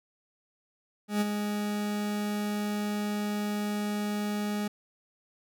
40% pulse tone with ADSR envelope, 207.7 Hz, G#3, in tune, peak -22 dBFS, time 1.08-4.68 s, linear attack 130 ms, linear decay 25 ms, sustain -6 dB, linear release 7 ms, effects none

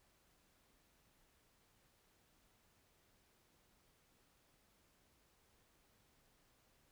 silence, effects pink hiss -74 dBFS RMS until 6.91 s

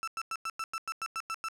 35% pulse tone bursts, 1328 Hz, E6, 12 cents sharp, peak -31 dBFS, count 11, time 0.03-1.485 s, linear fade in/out 0 ms, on 45 ms, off 96 ms, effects low-pass 10000 Hz 12 dB/octave

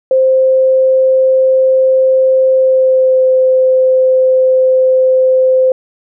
sine tone with pitch glide, 523.3 to 517.9 Hz, C5 to C5, 0 to -18 cents, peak -6 dBFS, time 0.11-5.72 s, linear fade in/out 2 ms, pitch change -18 cents, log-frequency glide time 2.54-3.24 s, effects none

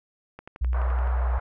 click train, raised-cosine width 0.5 ms, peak -25 dBFS, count 9, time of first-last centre 0.39-1.074 s, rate 11.7 Hz
sine tone with vibrato, 61.5 Hz, B1, 7 cents flat, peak -21 dBFS, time 0.61-1.39 s, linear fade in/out 10 ms, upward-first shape triangle, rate 12 Hz, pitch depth 8 cents each way
pink band-pass noise, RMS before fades -37 dBFS, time 0.74-1.4 s, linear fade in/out 5 ms, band 570 to 1400 Hz, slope 24 dB/octave
effects none

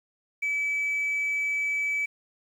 sine tone, 2297 Hz, D7, 39 cents flat, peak -23 dBFS, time 0.42-2.06 s, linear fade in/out 10 ms, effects tanh soft clip ceiling -22 dBFS + 9-bit

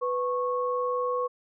sine tone pair together, 496.4 / 1099 Hz, B4 / C#6, +9 / -15 cents, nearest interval octave + major second, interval 1376 cents, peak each -27 / -29 dBFS, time 0.01-1.28 s, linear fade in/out 20 ms, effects none

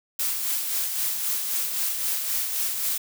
blue noise with tremolo, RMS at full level -25 dBFS, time 0.19-2.98 s, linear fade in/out 5 ms, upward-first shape sine, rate 3.8 Hz, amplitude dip 40%, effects none

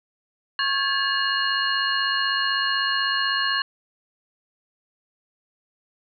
sine tone cluster, 1092 / 1616 / 1712 / 2865 / 4240 Hz, C#6 / G#6 / A6 / F7 / C8, -26 / -48 / -48 / +44 / +22 cents, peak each -27 dBFS, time 0.59-3.62 s, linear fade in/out 2 ms, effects none

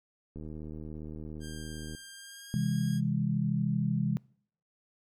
click train, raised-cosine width 3 ms, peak -30 dBFS, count 124, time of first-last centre 0.36-1.949 s, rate 77.4 Hz
10% pulse tone with pitch glide, 1595 to 1631.3 Hz, G6 to G#6, +30 to -31 cents, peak -37 dBFS, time 1.4-3.01 s, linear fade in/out 50 ms, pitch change +39 cents, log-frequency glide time 2.13-2.6 s
sine chord, C augmented, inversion none, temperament just, 130.81 / 163.52 / 204.4 Hz, C3 / E3 / G#3, 0 / -14 / -27 cents, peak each -31 dBFS, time 2.54-4.17 s, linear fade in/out 0 ms
effects noise-tail reverb RT60 0.6 s tail -25 dB re dry

